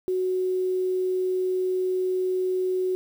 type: tone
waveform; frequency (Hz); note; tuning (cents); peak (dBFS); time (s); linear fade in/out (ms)
sine; 370; F#4; 0; -22; 0.08-2.95; 0
effects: 8-bit